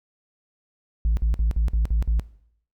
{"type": "tone bursts", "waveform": "sine", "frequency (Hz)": 55, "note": "A1", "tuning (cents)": 0, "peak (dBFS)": -15, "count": 7, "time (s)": [1.05, 2.196], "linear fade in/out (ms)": 0, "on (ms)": 120, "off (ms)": 51, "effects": ["noise-tail reverb RT60 0.7 s tail -21 dB re dry", "tanh soft clip ceiling -16 dBFS"]}